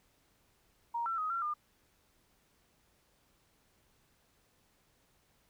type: tone with pitch steps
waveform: sine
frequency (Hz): 938 / 1345 / 1256 / 1364 / 1207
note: A#5 / E6 / D#6 / F6 / D6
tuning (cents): +11 / +34 / +16 / -41 / +47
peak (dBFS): -32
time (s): 0.94-1.54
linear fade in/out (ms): 10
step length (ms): 120
effects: pink hiss -71 dBFS RMS until 5.49 s